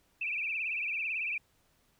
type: tone with vibrato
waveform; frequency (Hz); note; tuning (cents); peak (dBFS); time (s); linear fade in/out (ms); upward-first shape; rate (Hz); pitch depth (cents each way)
sine; 2500; D#7; +8; -31; 0.21-1.38; 5; triangle; 18; 150
effects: pink hiss -70 dBFS RMS until 1.99 s